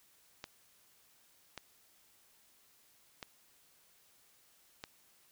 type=clicks; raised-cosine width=0.2 ms; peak=-25 dBFS; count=4; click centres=0.441 / 1.577 / 3.228 / 4.839 s; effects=white hiss -67 dBFS RMS until 5.31 s